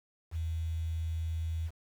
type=tone with quantisation; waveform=sine; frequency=81.6 Hz; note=E2; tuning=17 cents flat; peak=-31 dBFS; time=0.31-1.71 s; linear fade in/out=50 ms; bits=9; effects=none